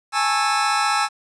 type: chord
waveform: sawtooth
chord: A major seventh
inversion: third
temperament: just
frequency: 825 / 880 / 1100 / 1320 Hz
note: G#5 / A5 / C#6 / E6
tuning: -12 / 0 / -14 / +2 cents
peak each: -18 / -22 / -23 / -17 dBFS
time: 0.12-1.09 s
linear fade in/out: 50 ms
effects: resampled to 22050 Hz + 8-bit